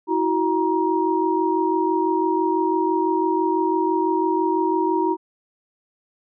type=tone cluster; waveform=sine; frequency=325.1 / 371.1 / 944 Hz; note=E4 / F#4 / A#5; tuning=-24 / +5 / +22 cents; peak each=-22 dBFS; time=0.07-5.17 s; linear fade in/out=50 ms; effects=none